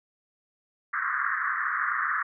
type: band-pass noise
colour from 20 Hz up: pink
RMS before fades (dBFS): -28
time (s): 0.93-2.23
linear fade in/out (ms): 10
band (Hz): 1100 to 1900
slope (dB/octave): 96
effects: none